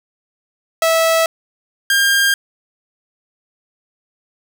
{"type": "tone pair in turn", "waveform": "sawtooth", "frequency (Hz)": [653, 1606], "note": ["E5", "G6"], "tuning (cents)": [-17, 41], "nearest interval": "octave + major third", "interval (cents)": 1558, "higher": "second", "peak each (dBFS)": -8, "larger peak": "neither", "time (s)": [[0.82, 1.26], [1.9, 2.34]], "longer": "neither", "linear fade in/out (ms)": 2, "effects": []}